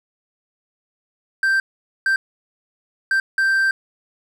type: tone bursts at uneven times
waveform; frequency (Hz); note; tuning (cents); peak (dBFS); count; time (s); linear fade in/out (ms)
triangle; 1568; G6; 0; -13; 4; 1.43-1.6 / 2.06-2.16 / 3.11-3.2 / 3.38-3.71; 2
effects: none